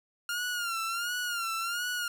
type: tone with vibrato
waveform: sawtooth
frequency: 1400 Hz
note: F6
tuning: 4 cents sharp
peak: -27 dBFS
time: 0.29-2.08 s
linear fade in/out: 2 ms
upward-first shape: sine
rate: 1.4 Hz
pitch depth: 86 cents each way
effects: none